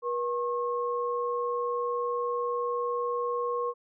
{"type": "tone pair together", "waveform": "sine", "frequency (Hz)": [482, 1082.1], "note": ["B4", "C#6"], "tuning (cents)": [-42, -42], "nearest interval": "octave + major second", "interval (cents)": 1400, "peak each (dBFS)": [-29, -31], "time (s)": [0.02, 3.74], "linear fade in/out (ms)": 50, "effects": []}